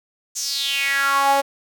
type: tone with high-pass filter sweep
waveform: sawtooth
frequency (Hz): 277.2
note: C#4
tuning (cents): 0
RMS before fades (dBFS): -20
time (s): 0.35-1.42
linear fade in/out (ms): 20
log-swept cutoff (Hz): 6700 to 630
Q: 5.2
effects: none